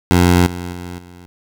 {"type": "tone with level steps", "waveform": "15% pulse", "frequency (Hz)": 88.6, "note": "F2", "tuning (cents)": 25, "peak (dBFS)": [-3, -18, -21, -31], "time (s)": [0.11, 1.26], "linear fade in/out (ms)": 0, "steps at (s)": [0.46, 0.72, 0.98], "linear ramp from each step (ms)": 5, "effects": []}